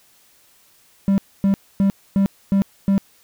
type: tone bursts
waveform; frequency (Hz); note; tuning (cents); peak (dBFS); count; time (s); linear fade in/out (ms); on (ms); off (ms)
triangle; 196.5; G3; +4; -11; 6; 1.08-2.98; 0; 100; 260
effects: white hiss -55 dBFS RMS until 3.23 s